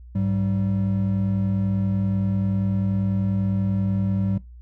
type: tone pair together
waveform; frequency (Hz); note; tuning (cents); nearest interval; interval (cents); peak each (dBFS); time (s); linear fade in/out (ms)
triangle; 102.3 / 192.56; G#2 / G3; -26 / -31; major seventh; 1095; -21; 0.15-4.38; 5
effects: noise-tail reverb RT60 0.2 s tail -20 dB re dry + added 60 Hz sine -40 dBFS peak until 4.61 s